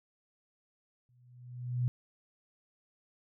sine tone with exponential growth, 123.47 Hz, B2, in tune, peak -25 dBFS, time 1.09-1.88 s, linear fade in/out 0 ms, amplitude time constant 170 ms, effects none

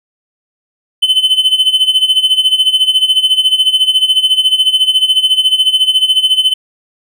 triangle tone with tremolo, 3045 Hz, F#7, 49 cents sharp, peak -3 dBFS, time 1.02-6.54 s, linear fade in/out 10 ms, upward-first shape sine, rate 14 Hz, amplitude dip 80%, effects none

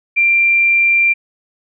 sine tone, 2370 Hz, D7, 15 cents sharp, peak -9 dBFS, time 0.16-1.14 s, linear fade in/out 20 ms, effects none

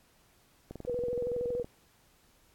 click train, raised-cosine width 2 ms, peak -28 dBFS, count 21, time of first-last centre 0.71-1.645 s, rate 21.4 Hz
sine tone with vibrato, 486.1 Hz, B4, 28 cents flat, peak -30 dBFS, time 0.87-1.63 s, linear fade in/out 10 ms, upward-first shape sine, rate 13 Hz, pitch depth 44 cents each way
effects pink hiss -65 dBFS RMS until 2.54 s + AAC 64 kbps

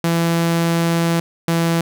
sawtooth tone pair in turn, 167.7 / 166.94 Hz, E3 / E3, +30 / +22 cents, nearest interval unison, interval 8 cents, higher first, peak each -11 dBFS, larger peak neither, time 0.04-1.2 / 1.48-1.81 s, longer first, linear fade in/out 2 ms, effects none

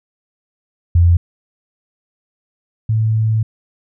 sine tone pair in turn, 86 / 110.27 Hz, F2 / A2, -26 / +4 cents, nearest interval major third, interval 430 cents, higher second, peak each -7 / -12 dBFS, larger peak first, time 0.95-1.17 / 2.89-3.43 s, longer second, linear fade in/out 5 ms, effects none

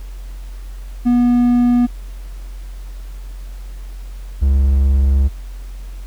triangle tone pair in turn, 242.9 / 68.02 Hz, B3 / C#2, -29 / -32 cents, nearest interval octave + minor seventh, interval 2203 cents, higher first, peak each -8 dBFS, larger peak neither, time 1.05-1.87 / 4.41-5.29 s, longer second, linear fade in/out 20 ms, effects added 45 Hz sine -27 dBFS peak until 6.06 s + pink hiss -47 dBFS RMS until 6.06 s

